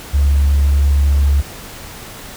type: tone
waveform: sine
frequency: 70.6 Hz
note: C#2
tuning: 32 cents sharp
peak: -8 dBFS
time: 0.13-1.42 s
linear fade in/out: 20 ms
effects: tanh soft clip ceiling -6 dBFS + pink hiss -33 dBFS RMS until 2.36 s